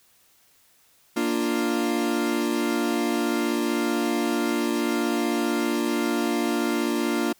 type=chord; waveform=40% pulse; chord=Bb major; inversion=none; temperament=equal; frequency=233.1 / 293.7 / 349.2 Hz; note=Bb3 / D4 / F4; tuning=0 / 0 / 0 cents; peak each=-26 dBFS; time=1.16-7.33 s; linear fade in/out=10 ms; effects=white hiss -60 dBFS RMS until 7.39 s